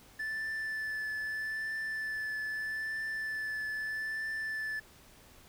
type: tone with vibrato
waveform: triangle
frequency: 1751 Hz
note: A6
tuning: 9 cents flat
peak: -32 dBFS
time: 0.19-4.8 s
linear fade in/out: 10 ms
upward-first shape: triangle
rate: 0.79 Hz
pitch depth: 18 cents each way
effects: pink hiss -58 dBFS RMS until 5.48 s